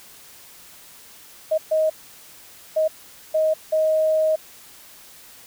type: tone bursts at uneven times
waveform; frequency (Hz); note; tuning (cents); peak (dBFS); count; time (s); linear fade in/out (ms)
sine; 628; D#5; +16; -16; 5; 1.51-1.58 / 1.71-1.9 / 2.76-2.88 / 3.34-3.54 / 3.72-4.36; 10
effects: white hiss -46 dBFS RMS until 5.46 s